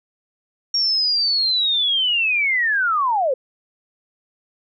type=linear sweep; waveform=sine; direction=down; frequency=5588 to 489.7 Hz; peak=-16 dBFS; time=0.74-3.34 s; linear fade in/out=5 ms; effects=none